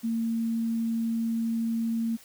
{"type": "tone", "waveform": "sine", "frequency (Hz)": 228.1, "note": "A#3", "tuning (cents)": -37, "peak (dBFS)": -25, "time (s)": [0.03, 2.17], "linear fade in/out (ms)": 20, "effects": ["white hiss -53 dBFS RMS until 2.24 s"]}